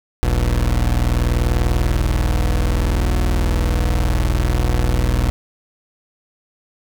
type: tone pair together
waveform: 30% pulse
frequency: 40.54 / 60.7 Hz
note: E1 / B1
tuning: -28 / -29 cents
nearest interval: perfect fifth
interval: 699 cents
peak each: -15 dBFS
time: 0.23-5.3 s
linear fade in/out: 0 ms
effects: none